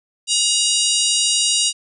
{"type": "harmonic tone with a mistuned harmonic", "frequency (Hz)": 952, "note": "A#5", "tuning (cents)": 36, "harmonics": [3, 4, 5, 6, 7, 8, 9, 10], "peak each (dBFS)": [-21, -22, -23, -24, -24, -25, -26, -26], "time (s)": [0.27, 1.73], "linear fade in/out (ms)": 50, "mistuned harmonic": 7, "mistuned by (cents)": 23, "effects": []}